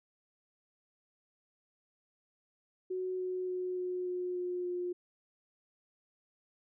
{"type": "tone with pitch steps", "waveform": "sine", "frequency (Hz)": [370, 367.7, 365.3, 363, 360.7, 358.4, 356.2], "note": ["F#4", "F#4", "F#4", "F#4", "F#4", "F4", "F4"], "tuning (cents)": [0, -11, -22, -33, -44, 45, 34], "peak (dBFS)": -33, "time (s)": [2.9, 4.93], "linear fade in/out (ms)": 10, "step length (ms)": 290, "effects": []}